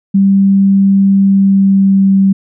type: tone with pitch glide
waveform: sine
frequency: 195.9 to 194.21 Hz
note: G3 to G3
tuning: -1 to -16 cents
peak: -5 dBFS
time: 0.14-2.33 s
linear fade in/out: 10 ms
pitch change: -15 cents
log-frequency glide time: 1.23-2.13 s
effects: none